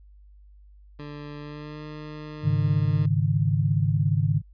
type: tone with pitch glide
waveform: 20% pulse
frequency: 146.9 to 151.73 Hz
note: D3 to D#3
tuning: +1 to -43 cents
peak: -31 dBFS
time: 0.99-3.06 s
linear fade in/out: 5 ms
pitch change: +56 cents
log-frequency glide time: 1.38-1.83 s
type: chord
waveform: sine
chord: Ab suspended fourth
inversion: none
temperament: equal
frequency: 103.83 / 138.59 / 155.56 Hz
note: Ab2 / Db3 / Eb3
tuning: 0 / 0 / 0 cents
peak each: -24 dBFS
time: 2.42-4.42 s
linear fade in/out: 50 ms
effects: added 50 Hz sine -48 dBFS peak until 4.53 s + resampled to 11025 Hz